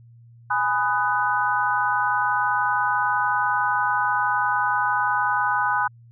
sine chord, G# minor seventh, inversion none, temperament just, 830.6 / 996.7 / 1245.9 / 1495.1 Hz, G#5 / B5 / D#6 / F#6, 0 / +16 / +2 / +18 cents, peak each -25 / -24 / -26 / -24 dBFS, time 0.5-5.88 s, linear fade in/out 10 ms, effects added 117 Hz sine -46 dBFS peak until 6.11 s

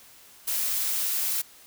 blue noise with amplitude modulation, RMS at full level -26 dBFS, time 0.47-1.42 s, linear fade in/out 10 ms, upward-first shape sine, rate 213 Hz, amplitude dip 25%, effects white hiss -52 dBFS RMS until 1.66 s

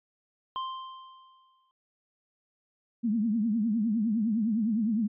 square tone with exponential decay, 1046.5 Hz, C6, in tune, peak -30 dBFS, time 0.56-1.71 s, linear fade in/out 0 ms, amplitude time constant 250 ms
sine tone with vibrato, 220 Hz, A3, in tune, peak -24 dBFS, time 3.03-5.08 s, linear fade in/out 20 ms, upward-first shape triangle, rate 9.8 Hz, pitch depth 170 cents each way
effects resampled to 8000 Hz

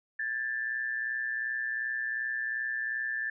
sine tone pair together, 1637.3 / 1760 Hz, G#6 / A6, -25 / 0 cents, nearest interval minor second, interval 125 cents, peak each -37 / -31 dBFS, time 0.19-3.3 s, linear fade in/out 5 ms, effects none

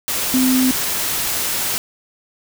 sine tone in noise, 257.8 Hz, C4, 26 cents flat, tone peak -13 dBFS, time 0.34-0.71 s, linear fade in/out 0 ms, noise white, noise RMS -21 dBFS, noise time 0.08-1.78 s, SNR +5 dB, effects none

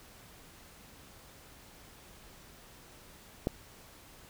click, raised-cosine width 2 ms, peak -15 dBFS, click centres 3.471 s, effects pink hiss -55 dBFS RMS until 4.29 s

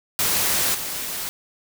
white noise with level steps, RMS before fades -21 / -29 dBFS, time 0.19-1.29 s, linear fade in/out 0 ms, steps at 0.74 s, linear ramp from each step 10 ms, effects none

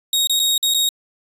sawtooth tone with dropouts, 3761 Hz, A#7, 15 cents sharp, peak -12 dBFS, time 0.13-0.89 s, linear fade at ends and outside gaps 2 ms, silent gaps 0.272-0.296 / 0.394-0.398 / 0.579-0.628 / 0.739-0.745 s, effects resampled to 32000 Hz

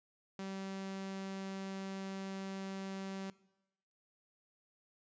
sawtooth tone, 193.1 Hz, G3, 26 cents flat, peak -37 dBFS, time 0.39-3.3 s, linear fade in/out 2 ms, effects noise-tail reverb RT60 0.9 s tail -20 dB re dry + resampled to 16000 Hz

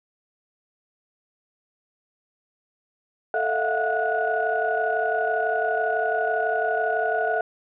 sine tone cluster, 441.5 / 648 / 694 / 726 / 1465 Hz, A4 / E5 / F5 / F#5 / F#6, +6 / -30 / -11 / -33 / -18 cents, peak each -27 dBFS, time 3.34-7.41 s, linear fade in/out 2 ms, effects tanh soft clip ceiling -11 dBFS

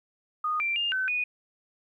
sine tone with pitch steps, 1234 / 2357 / 2815 / 1524 / 2474 Hz, D#6 / D7 / F7 / G6 / D#7, -15 / +6 / +13 / -49 / -10 cents, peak -25 dBFS, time 0.44-1.24 s, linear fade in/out 5 ms, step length 160 ms, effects 11-bit

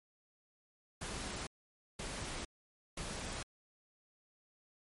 pink noise bursts, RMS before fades -42 dBFS, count 3, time 1.01-3.43 s, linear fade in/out 5 ms, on 460 ms, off 520 ms, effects MP3 48 kbps

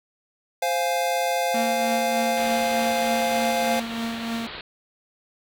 square chord, F minor, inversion second, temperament equal, 523.3 / 698.5 / 830.6 Hz, C5 / F5 / Ab5, 0 / 0 / 0 cents, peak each -27 / -25 / -29 dBFS, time 0.62-3.8 s, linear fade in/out 5 ms
45% pulse tone with tremolo, 230 Hz, A#3, 23 cents flat, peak -25 dBFS, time 1.54-4.47 s, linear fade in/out 5 ms, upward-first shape triangle, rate 3.3 Hz, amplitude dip 55%
white low-pass noise, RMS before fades -37 dBFS, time 2.37-4.61 s, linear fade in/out 2 ms, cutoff 4400 Hz, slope 96 dB/octave
effects none

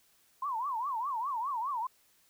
sine tone with vibrato, 1010 Hz, B5, 39 cents sharp, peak -31 dBFS, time 0.42-1.87 s, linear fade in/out 5 ms, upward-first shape triangle, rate 4.9 Hz, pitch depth 280 cents each way, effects white hiss -67 dBFS RMS until 2.29 s

